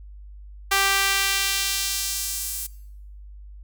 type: tone with high-pass filter sweep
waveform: sawtooth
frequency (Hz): 392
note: G4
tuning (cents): 0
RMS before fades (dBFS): -24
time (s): 0.71-2.67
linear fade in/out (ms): 10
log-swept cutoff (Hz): 1200 to 10000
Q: 0.84
effects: noise-tail reverb RT60 0.8 s tail -21 dB re dry + added 50 Hz sine -39 dBFS peak until 3.63 s